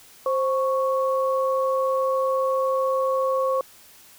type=tone pair together; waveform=sine; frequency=526 / 1108.1 Hz; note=C5 / C#6; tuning=+9 / -1 cents; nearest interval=octave + minor second; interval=1290 cents; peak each=-21 / -25 dBFS; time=0.26-3.61 s; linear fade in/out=2 ms; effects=white hiss -50 dBFS RMS until 4.18 s